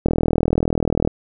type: click train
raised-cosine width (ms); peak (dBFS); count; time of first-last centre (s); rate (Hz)
2; -3; 42; 0.06-1.075; 40.4
effects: none